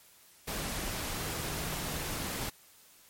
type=tone in noise; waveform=sine; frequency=155.56 Hz; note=D#3; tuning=in tune; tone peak=-44 dBFS; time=1.23-2.11 s; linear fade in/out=10 ms; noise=pink; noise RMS=-36 dBFS; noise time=0.47-2.5 s; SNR=-11 dB; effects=white hiss -59 dBFS RMS until 3.09 s + MP3 64 kbps

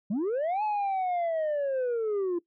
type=linear two-way sweep; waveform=sine; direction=up then down; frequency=182 to 862 to 337.9 Hz; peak=-23 dBFS; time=0.1-2.39 s; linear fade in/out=10 ms; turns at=0.63 s; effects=noise-tail reverb RT60 0.1 s tail -19 dB re dry + tanh soft clip ceiling -25 dBFS

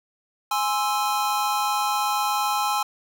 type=chord; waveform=square; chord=Ab augmented; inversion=none; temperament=equal; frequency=830.6 / 1046.5 / 1318.5 Hz; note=Ab5 / C6 / E6; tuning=0 / 0 / 0 cents; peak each=-25 / -28 / -28 dBFS; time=0.51-2.83 s; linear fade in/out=5 ms; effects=none

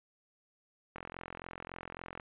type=click train; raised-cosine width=0.5 ms; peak=-27 dBFS; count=55; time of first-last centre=0.96-2.199 s; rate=43.6 Hz; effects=resampled to 8000 Hz

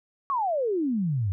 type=exponential sweep; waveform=sine; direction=down; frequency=1146 to 89.9 Hz; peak=-23 dBFS; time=0.3-1.32 s; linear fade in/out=0 ms; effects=none

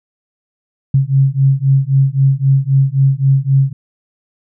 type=beating tone pair; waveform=sine; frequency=134.1 / 137.9 Hz; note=C3 / C#3; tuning=+43 / -9 cents; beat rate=3.8 Hz; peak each=-12 dBFS; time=0.94-3.73 s; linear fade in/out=5 ms; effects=none

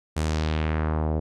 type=tone with low-pass filter sweep; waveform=sawtooth; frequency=78 Hz; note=D#2; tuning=5 cents sharp; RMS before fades=-25 dBFS; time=0.16-1.2 s; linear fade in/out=10 ms; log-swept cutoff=10000 to 560 Hz; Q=1.5; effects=none

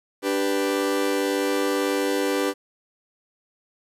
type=chord; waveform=40% pulse; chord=G major; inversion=second; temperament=equal; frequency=293.7 / 392 / 493.9 Hz; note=D4 / G4 / B4; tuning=0 / 0 / 0 cents; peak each=-25 dBFS; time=0.22-2.54 s; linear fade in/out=50 ms; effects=resampled to 32000 Hz + 9-bit

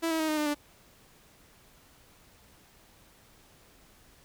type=tone with pitch steps; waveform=sawtooth; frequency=329.6 / 322.1 / 314.7 / 307.5 / 300.5 / 293.6 Hz; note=E4 / E4 / D#4 / D#4 / D4 / D4; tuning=0 / -40 / +20 / -20 / +40 / 0 cents; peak=-23 dBFS; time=0.02-0.548 s; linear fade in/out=20 ms; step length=88 ms; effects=pink hiss -59 dBFS RMS until 4.24 s

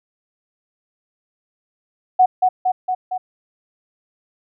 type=tone with echo; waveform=sine; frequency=740 Hz; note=F#5; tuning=in tune; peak=-8 dBFS; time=2.19-2.26 s; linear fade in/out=10 ms; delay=230 ms; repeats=4; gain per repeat=-3 dB; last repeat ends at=3.18 s; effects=none

